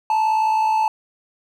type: tone pair together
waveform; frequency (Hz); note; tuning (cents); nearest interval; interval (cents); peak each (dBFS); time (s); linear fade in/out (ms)
triangle; 873.2 / 932.3; A5 / A#5; -13 / 0; minor second; 113; -14 / -25; 0.1-0.88; 2
effects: none